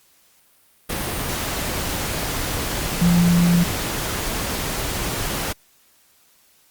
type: tone in noise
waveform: sine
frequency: 173.4 Hz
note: F3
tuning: 12 cents flat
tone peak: -13 dBFS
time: 3.01-3.64 s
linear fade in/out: 10 ms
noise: pink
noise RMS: -25 dBFS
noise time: 0.89-5.53 s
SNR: +9 dB
effects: white hiss -57 dBFS RMS until 6.7 s + Opus 48 kbps